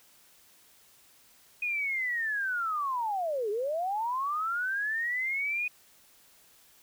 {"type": "linear two-way sweep", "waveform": "sine", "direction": "down then up", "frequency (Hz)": [2489, 397.9, 2489], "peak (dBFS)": -28, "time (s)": [1.62, 5.68], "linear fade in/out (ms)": 5, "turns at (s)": 3.5, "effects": ["white hiss -60 dBFS RMS until 6.82 s"]}